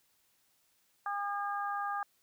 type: harmonic tone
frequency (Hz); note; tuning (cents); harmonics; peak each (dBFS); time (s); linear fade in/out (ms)
404.9; G#4; -44; 2 / 3 / 4; -36 / -36 / -41; 1.06-2.03; 2
effects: white hiss -72 dBFS RMS until 2.22 s